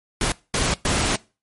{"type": "noise bursts at uneven times", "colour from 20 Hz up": "pink", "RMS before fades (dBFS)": -21, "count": 3, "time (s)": [[0.21, 0.32], [0.54, 0.74], [0.85, 1.16]], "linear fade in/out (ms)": 2, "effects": ["noise-tail reverb RT60 0.3 s tail -21 dB re dry", "MP3 48 kbps"]}